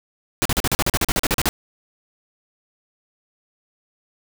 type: noise bursts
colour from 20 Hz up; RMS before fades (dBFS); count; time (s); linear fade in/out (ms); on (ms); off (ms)
pink; -19; 15; 0.42-1.49; 0; 34; 40
effects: none